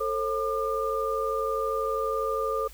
sine tone cluster, 444.6 / 537 / 1203 Hz, A4 / C5 / D6, +18 / +45 / +41 cents, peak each -29 / -31 / -29 dBFS, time 0-2.68 s, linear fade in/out 10 ms, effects added 50 Hz sine -46 dBFS peak until 2.73 s + white hiss -52 dBFS RMS until 2.73 s

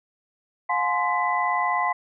sine tone cluster, 712 / 848 / 1040 / 1994 Hz, F5 / G#5 / C6 / B6, +33 / +36 / -11 / +16 cents, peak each -27 / -27 / -24 / -28 dBFS, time 0.69-1.93 s, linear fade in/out 10 ms, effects none

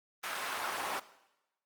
brown noise with high-pass filter sweep, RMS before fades -36 dBFS, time 0.23-1 s, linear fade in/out 10 ms, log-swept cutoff 1400 to 800 Hz, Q 1.2, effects noise-tail reverb RT60 0.9 s tail -18 dB re dry + Opus 24 kbps

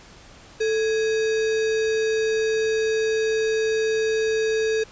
sine tone with sample-and-hold, 440 Hz, A4, in tune, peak -19 dBFS, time 0.6-4.84 s, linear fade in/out 10 ms, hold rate 2100 Hz, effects pink hiss -47 dBFS RMS until 4.91 s + resampled to 16000 Hz

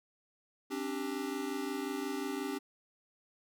square chord, C suspended second, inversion none, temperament equal with one note detuned, 268.1 / 293.7 / 392 Hz, C4 / D4 / G4, +42 / 0 / 0 cents, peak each -40 / -40 / -40 dBFS, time 0.7-2.59 s, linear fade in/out 20 ms, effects none

